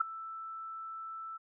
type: tone with ADSR envelope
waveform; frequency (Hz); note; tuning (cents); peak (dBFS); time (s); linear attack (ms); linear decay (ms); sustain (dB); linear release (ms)
sine; 1323; E6; +6; -21; 0-1.38; 11; 6; -19; 19
effects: none